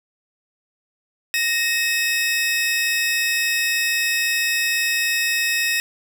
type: tone pair together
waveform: sawtooth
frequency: 1863.7 / 2574 Hz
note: A#6 / E7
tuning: -1 / -42 cents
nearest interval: tritone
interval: 559 cents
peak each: -18 dBFS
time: 1.34-5.8 s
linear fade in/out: 0 ms
effects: none